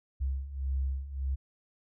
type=beating tone pair; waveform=sine; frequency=66 / 67.7 Hz; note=C2 / C#2; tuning=+16 / -40 cents; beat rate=1.7 Hz; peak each=-35 / -31 dBFS; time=0.2-1.36 s; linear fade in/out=20 ms; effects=none